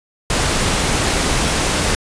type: noise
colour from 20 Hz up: pink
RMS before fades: -17 dBFS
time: 0.3-1.95 s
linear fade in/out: 2 ms
effects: resampled to 22050 Hz